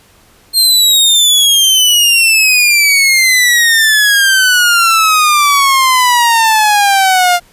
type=exponential sweep; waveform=sawtooth; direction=down; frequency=4228 to 698.5 Hz; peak=-3 dBFS; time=0.53-7.4 s; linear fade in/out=50 ms; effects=pink hiss -46 dBFS RMS until 7.52 s + resampled to 32000 Hz